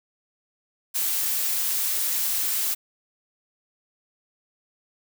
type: noise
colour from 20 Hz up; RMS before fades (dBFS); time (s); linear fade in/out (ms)
blue; -25; 0.94-2.75; 20
effects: none